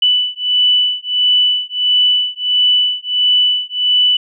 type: beating tone pair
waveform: sine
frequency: 2978 / 2979.5 Hz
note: F#7 / F#7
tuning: +11 / +11 cents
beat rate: 1.5 Hz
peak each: -14 dBFS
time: 0.02-4.17 s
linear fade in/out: 5 ms
effects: none